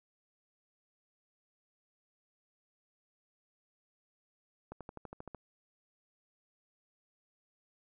accelerating click train, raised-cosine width 1 ms, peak -30 dBFS, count 9, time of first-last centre 4.72-5.347 s, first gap 87 ms, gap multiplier 0.97, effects none

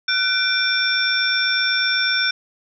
sine tone cluster, 1399 / 1507 / 2352 / 3556 / 5450 Hz, F6 / F#6 / D7 / A7 / F8, +3 / +31 / +2 / +18 / -43 cents, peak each -30 / -21 / -25 / -23 / -22 dBFS, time 0.08-2.31 s, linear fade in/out 5 ms, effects none

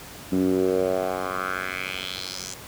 10% pulse tone with band-pass filter sweep, 93 Hz, F#2, 9 cents sharp, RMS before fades -26 dBFS, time 0.32-2.54 s, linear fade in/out 5 ms, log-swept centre 240 to 6800 Hz, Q 3, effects pink hiss -41 dBFS RMS until 2.67 s + high-pass 60 Hz 12 dB/octave

